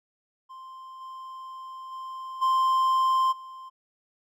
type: tone with level steps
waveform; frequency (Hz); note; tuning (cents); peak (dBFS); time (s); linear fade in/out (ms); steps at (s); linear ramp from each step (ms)
triangle; 1046.5; C6; 0; -39 / -36 / -33 / -18 / -38; 0.49-3.7; 20; 1 / 1.91 / 2.41 / 3.31; 20
effects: none